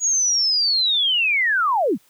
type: linear sweep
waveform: sine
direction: down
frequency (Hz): 6800 to 146.83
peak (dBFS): -16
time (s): 0-1.98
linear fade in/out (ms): 50
effects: white hiss -58 dBFS RMS until 2.09 s